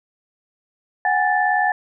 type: tone cluster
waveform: sine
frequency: 738 / 817 / 1755 Hz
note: F#5 / G#5 / A6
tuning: -5 / -29 / -5 cents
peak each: -20 dBFS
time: 1.05-1.72 s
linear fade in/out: 2 ms
effects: none